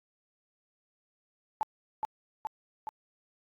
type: tone with echo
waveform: sine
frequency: 867 Hz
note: A5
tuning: 26 cents flat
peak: -25 dBFS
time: 1.61-1.63 s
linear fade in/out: 0 ms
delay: 420 ms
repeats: 3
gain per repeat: -3 dB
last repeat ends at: 2.89 s
effects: AAC 64 kbps